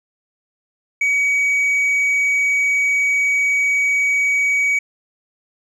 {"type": "tone with tanh clipping", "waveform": "sine", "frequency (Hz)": 2264, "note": "C#7", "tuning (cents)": 36, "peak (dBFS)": -15, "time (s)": [1.01, 4.79], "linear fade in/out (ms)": 5, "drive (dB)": 3, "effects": []}